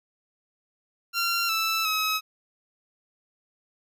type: tone with pitch steps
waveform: 15% pulse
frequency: 1376 / 1321 / 1278 Hz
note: F6 / E6 / D#6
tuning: -26 / +3 / +46 cents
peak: -17 dBFS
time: 1.13-2.21 s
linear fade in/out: 50 ms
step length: 360 ms
effects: none